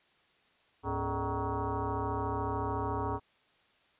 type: tone with frequency modulation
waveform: sine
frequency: 418.1 Hz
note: G#4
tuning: 12 cents sharp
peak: -30 dBFS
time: 0.83-3.2 s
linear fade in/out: 50 ms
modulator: 174 Hz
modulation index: 4.2
effects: white hiss -67 dBFS RMS until 3.99 s + resampled to 8000 Hz